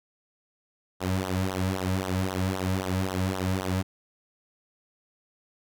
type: tone with flanger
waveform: sawtooth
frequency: 93.7 Hz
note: F#2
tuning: 22 cents sharp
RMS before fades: -28 dBFS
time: 1-3.83 s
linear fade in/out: 20 ms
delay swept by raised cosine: 0.41 to 2.81 ms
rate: 3.8 Hz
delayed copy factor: -0.95
effects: none